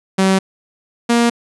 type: tone pair in turn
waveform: sawtooth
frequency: 191.1 / 235.8 Hz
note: G3 / A#3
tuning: -44 / +20 cents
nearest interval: major third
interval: 364 cents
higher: second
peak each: -7 dBFS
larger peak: neither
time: 0.18-0.39 / 1.09-1.3 s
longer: neither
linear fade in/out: 10 ms
effects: resampled to 24000 Hz